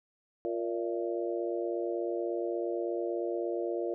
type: harmonic tone with a mistuned harmonic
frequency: 116.54 Hz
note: A#2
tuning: in tune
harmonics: 3 / 4 / 5 / 6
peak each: -33 / -36 / -37 / -40 dBFS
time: 0.45-3.94 s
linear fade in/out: 0 ms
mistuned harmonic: 6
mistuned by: -70 cents
effects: none